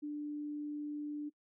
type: tone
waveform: sine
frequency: 295.7 Hz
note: D4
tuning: 12 cents sharp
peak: -37 dBFS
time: 0.02-1.3 s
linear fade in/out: 20 ms
effects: noise-tail reverb RT60 0.1 s tail -22 dB re dry